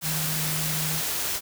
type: tone in noise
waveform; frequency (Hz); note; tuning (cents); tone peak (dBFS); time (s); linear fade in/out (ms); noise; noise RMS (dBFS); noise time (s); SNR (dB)
sine; 155.56; D#3; 0; -30; 0.02-1.02; 50; white; -28; 0.01-1.41; -5
effects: none